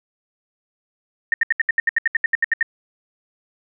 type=tone bursts; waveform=sine; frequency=1833 Hz; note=A#6; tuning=30 cents flat; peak=-13 dBFS; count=15; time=1.32-2.628 s; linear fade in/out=2 ms; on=20 ms; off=72 ms; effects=none

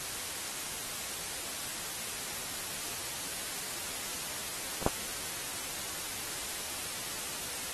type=clicks; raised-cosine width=1 ms; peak=-23 / -11 dBFS; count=2; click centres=4.827 / 4.864 s; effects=white hiss -38 dBFS RMS until 7.73 s + AAC 32 kbps

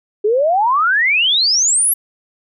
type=exponential sweep; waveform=sine; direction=up; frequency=401.8 to 11770 Hz; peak=-11 dBFS; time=0.24-1.94 s; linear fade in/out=10 ms; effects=none

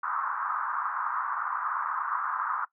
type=band-pass noise; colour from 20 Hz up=pink; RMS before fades=-31 dBFS; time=0.03-2.65 s; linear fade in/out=5 ms; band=1000 to 1400 Hz; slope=48 dB/octave; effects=noise-tail reverb RT60 0.1 s tail -18 dB re dry

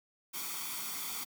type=noise with comb filter; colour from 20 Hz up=white; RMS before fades=-39 dBFS; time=0.33-1.25 s; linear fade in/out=20 ms; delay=0.88 ms; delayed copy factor=+0.7; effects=high-pass 200 Hz 12 dB/octave

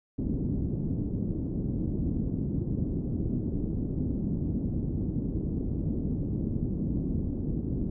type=low-pass noise; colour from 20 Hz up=white; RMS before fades=-30 dBFS; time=0.18-7.9 s; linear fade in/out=5 ms; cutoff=280 Hz; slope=24 dB/octave; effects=none

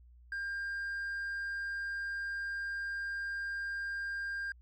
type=tone with hard clipping; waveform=triangle; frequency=1600 Hz; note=G6; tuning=35 cents sharp; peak=-34 dBFS; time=0.32-4.52 s; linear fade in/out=2 ms; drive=1 dB; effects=added 60 Hz sine -55 dBFS peak until 4.61 s

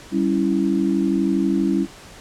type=chord; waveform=sine; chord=C# diminished; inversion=second; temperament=equal; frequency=196 / 277.2 / 329.6 Hz; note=G3 / C#4 / E4; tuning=0 / 0 / 0 cents; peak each=-21 dBFS; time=0.11-1.87 s; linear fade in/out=50 ms; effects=pink hiss -42 dBFS RMS until 2.2 s + low-pass 9000 Hz 12 dB/octave

